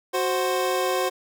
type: tone pair together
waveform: 25% pulse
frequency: 370 / 524.7 Hz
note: F#4 / C5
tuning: 0 / +5 cents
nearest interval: tritone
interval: 605 cents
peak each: -21 dBFS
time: 0.13-1.1 s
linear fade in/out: 20 ms
effects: none